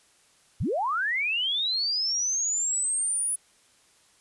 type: linear sweep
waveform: sine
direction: up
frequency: 51.3 to 9956 Hz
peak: -24 dBFS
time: 0.6-3.36 s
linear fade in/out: 10 ms
effects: white hiss -61 dBFS RMS until 4.2 s + resampled to 24000 Hz